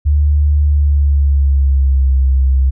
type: tone with pitch glide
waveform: sine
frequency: 73.42 to 66.17 Hz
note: D2 to C2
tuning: 0 to +20 cents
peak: -8 dBFS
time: 0.05-2.71 s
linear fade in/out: 20 ms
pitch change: -180 cents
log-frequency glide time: 0.64-2.13 s
effects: none